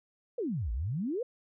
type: exponential two-way sweep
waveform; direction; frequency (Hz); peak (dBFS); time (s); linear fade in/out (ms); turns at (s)
sine; down then up; 526 to 52.1 to 526; -30; 0.38-1.23; 5; 0.72
effects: none